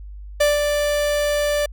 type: tone with ADSR envelope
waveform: 45% pulse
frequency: 587.3 Hz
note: D5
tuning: in tune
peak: -13 dBFS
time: 0.4-1.66 s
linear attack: 9 ms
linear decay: 170 ms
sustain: -5 dB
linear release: 5 ms
effects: added 50 Hz sine -33 dBFS peak until 1.72 s